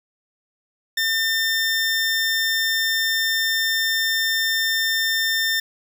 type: tone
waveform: 20% pulse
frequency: 1800 Hz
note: A6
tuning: 39 cents sharp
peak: -14 dBFS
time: 0.97-5.6 s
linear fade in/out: 5 ms
effects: none